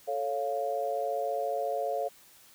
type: chord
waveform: sine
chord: A augmented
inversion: none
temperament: equal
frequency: 440 / 554.4 / 698.5 Hz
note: A4 / C#5 / E#5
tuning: 0 / 0 / 0 cents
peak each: -35 / -32 / -32 dBFS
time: 0.07-2.09 s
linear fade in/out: 20 ms
effects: white hiss -57 dBFS RMS until 2.54 s